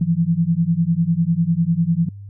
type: beating tone pair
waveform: sine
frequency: 162.8 / 172.8 Hz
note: E3 / F3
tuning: -21 / -18 cents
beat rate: 10 Hz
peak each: -18 dBFS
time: 0.01-2.09 s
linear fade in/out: 5 ms
effects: added 100 Hz sine -33 dBFS peak until 2.29 s